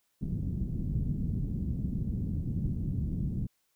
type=low-pass noise; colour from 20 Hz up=white; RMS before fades=-32 dBFS; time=0.21-3.47 s; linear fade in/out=10 ms; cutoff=200 Hz; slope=24 dB/octave; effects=white hiss -75 dBFS RMS until 3.75 s